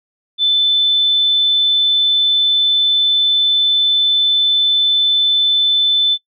sine tone, 3520 Hz, A7, in tune, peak -10 dBFS, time 0.38-6.18 s, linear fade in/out 50 ms, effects noise-tail reverb RT60 0.1 s tail -23 dB re dry

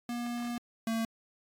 square tone pair in turn, 239.3 / 226.1 Hz, A#3 / A3, +46 / +47 cents, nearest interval minor second, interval 99 cents, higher first, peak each -34 / -30 dBFS, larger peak second, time 0.09-0.58 / 0.87-1.05 s, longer first, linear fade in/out 2 ms, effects AAC 64 kbps

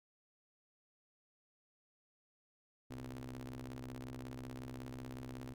sawtooth ring-modulated tone, 65.41 Hz, C2, in tune, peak -38 dBFS, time 2.9-5.54 s, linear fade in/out 10 ms, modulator 188 Hz, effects none

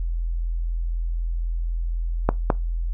clicks, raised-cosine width 1 ms, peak -3 dBFS, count 2, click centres 2.29 / 2.502 s, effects noise-tail reverb RT60 0.2 s tail -21 dB re dry + added 42 Hz sine -22 dBFS peak until 2.93 s

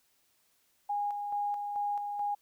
sine tone with tremolo, 820 Hz, G#5, 22 cents flat, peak -29 dBFS, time 0.89-2.35 s, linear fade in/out 10 ms, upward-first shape square, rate 2.3 Hz, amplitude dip 40%, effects white hiss -71 dBFS RMS until 2.41 s

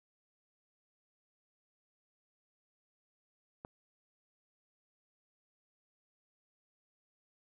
click, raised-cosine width 1 ms, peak -30 dBFS, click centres 3.649 s, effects none

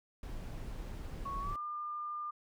brown noise, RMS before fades -42 dBFS, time 0.23-1.56 s, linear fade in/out 2 ms
sine tone with pitch glide, 1108.7 to 1202.1 Hz, C#6 to D6, 0 to +40 cents, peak -37 dBFS, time 1.25-2.31 s, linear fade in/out 10 ms, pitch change +140 cents, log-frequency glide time 1.4-1.58 s
effects none

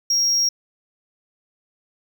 triangle tone, 5600 Hz, F8, 4 cents sharp, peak -15 dBFS, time 0.1-0.49 s, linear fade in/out 5 ms, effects none

